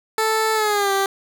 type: tone with pitch glide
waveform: 15% pulse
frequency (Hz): 439.7 to 391.7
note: A4 to G4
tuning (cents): -1 to -1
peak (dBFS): -11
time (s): 0.18-1.06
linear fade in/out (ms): 2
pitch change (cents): -200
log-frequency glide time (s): 0.54-0.92
effects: none